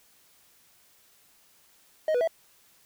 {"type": "tone with pitch steps", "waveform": "triangle", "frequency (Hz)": [625, 490.4, 655], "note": ["D#5", "B4", "E5"], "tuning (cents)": [8, -12, -11], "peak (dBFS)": -20, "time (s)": [2.08, 2.275], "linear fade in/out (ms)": 2, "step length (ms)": 65, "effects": ["white hiss -61 dBFS RMS until 2.85 s"]}